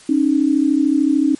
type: tone pair together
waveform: sine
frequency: 273.5 / 307 Hz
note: C#4 / D#4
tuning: -23 / -23 cents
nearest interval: major second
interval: 200 cents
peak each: -15 dBFS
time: 0.09-1.35 s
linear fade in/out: 5 ms
effects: white hiss -44 dBFS RMS until 1.39 s + MP3 48 kbps